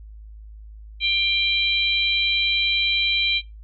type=harmonic tone; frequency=790 Hz; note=G5; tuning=13 cents sharp; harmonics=3 / 4 / 5; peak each=-21 / -22 / -23 dBFS; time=1-3.42 s; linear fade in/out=50 ms; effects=noise-tail reverb RT60 0.2 s tail -20 dB re dry + added 53 Hz sine -38 dBFS peak until 3.63 s